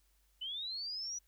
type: linear sweep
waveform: sine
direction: up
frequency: 2960 to 5920 Hz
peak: -38 dBFS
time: 0.41-1.19 s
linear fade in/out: 10 ms
effects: added 50 Hz sine -70 dBFS peak until 1.27 s + white hiss -75 dBFS RMS until 1.27 s